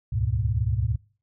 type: tone cluster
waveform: sine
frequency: 69.8 / 78.3 / 102.3 / 120.2 Hz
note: C#2 / D#2 / G#2 / B2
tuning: +13 / +11 / -26 / -46 cents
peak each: -28 / -33 / -25 / -27 dBFS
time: 0.12-0.96 s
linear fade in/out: 10 ms
effects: noise-tail reverb RT60 0.4 s tail -24 dB re dry